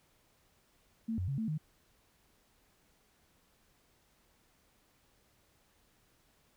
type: tone with pitch steps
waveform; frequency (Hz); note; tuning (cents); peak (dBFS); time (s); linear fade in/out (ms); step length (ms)
sine; 225.4 / 91.5 / 137.7 / 221.6 / 154.3; A3 / F#2 / C#3 / A3 / D#3; +42 / -19 / -11 / +13 / -14; -32; 1.08-1.58; 10; 100
effects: pink hiss -70 dBFS RMS until 6.56 s